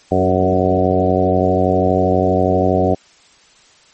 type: harmonic tone with a mistuned harmonic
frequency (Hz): 92.4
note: F#2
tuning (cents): -2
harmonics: 1 / 2 / 3 / 4 / 5 / 6 / 7 / 8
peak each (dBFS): -20 / -20 / -20 / -20 / -20 / -20 / -20 / -20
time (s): 0.11-2.95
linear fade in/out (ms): 10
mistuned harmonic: 4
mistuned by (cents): +18
effects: white hiss -49 dBFS RMS until 3.93 s + MP3 32 kbps